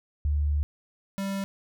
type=tone pair in turn; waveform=sine / square; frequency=73.42 / 196.01 Hz; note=D2 / G3; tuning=0 / 0 cents; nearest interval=octave + perfect fourth; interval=1700 cents; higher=second; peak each=-22 / -29 dBFS; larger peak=first; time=0.25-0.63 / 1.18-1.44 s; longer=first; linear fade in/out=0 ms; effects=none